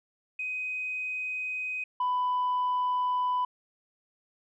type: tone pair in turn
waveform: sine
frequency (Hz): 2510 / 996.1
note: D#7 / B5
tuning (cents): +15 / +15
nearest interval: octave + major third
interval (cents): 1600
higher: first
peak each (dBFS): -30 / -23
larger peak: second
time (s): 0.39-1.84 / 2-3.45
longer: neither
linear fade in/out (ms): 5
effects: tanh soft clip ceiling -23 dBFS